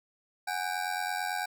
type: ring-modulated tone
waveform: 25% pulse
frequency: 778 Hz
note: G5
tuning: 13 cents flat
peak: -24 dBFS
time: 0.47-1.46 s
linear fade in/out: 10 ms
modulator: 44.5 Hz
effects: none